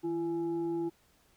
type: tone with frequency modulation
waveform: sine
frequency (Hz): 338.2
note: E4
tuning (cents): +44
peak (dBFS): -30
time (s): 0.03-0.9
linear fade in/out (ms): 20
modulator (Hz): 498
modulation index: 0.38
effects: pink hiss -67 dBFS RMS until 1.36 s